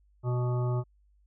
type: harmonic tone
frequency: 123.47 Hz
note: B2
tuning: in tune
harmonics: 1 / 3 / 5 / 7 / 9 / 10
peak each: -26 / -36 / -40 / -43 / -45 / -46 dBFS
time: 0.23-0.84 s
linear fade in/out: 50 ms
effects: added 50 Hz sine -61 dBFS peak until 1.26 s